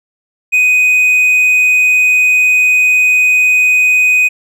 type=tone; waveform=triangle; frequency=2498 Hz; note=D#7; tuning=6 cents sharp; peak=-5 dBFS; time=0.52-4.29 s; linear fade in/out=20 ms; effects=none